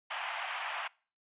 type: band-pass noise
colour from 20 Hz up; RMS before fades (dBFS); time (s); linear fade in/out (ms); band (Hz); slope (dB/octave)
pink; -38; 0.1-0.88; 10; 700 to 3200; 48
effects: noise-tail reverb RT60 0.4 s tail -24 dB re dry + resampled to 8000 Hz